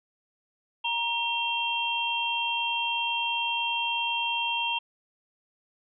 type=tone cluster; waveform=sine; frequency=940 / 2732 / 3195 Hz; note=A#5 / F7 / G7; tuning=+14 / -39 / +32 cents; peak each=-30 dBFS; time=0.84-4.79 s; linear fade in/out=10 ms; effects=none